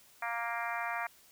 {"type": "harmonic tone with a mistuned harmonic", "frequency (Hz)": 233.5, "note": "A#3", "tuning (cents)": 3, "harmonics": [3, 4, 5, 6, 7, 8, 9, 10], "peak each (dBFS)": [-39, -40, -41, -42, -42, -43, -44, -44], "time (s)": [0.22, 1.07], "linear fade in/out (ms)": 5, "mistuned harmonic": 10, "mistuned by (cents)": 29, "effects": ["white hiss -61 dBFS RMS until 1.31 s"]}